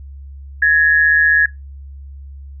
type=tone pair together; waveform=sine; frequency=1673 / 1828.7 Hz; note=G#6 / A#6; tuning=+12 / -34 cents; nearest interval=major second; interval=154 cents; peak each=-10 / -16 dBFS; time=0.62-1.46 s; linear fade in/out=5 ms; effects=noise-tail reverb RT60 0.2 s tail -22 dB re dry + added 69 Hz sine -31 dBFS peak until 2.6 s